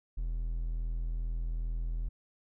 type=tone; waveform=triangle; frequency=41.2 Hz; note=E1; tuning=in tune; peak=-29 dBFS; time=0.17-2.09 s; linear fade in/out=10 ms; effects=none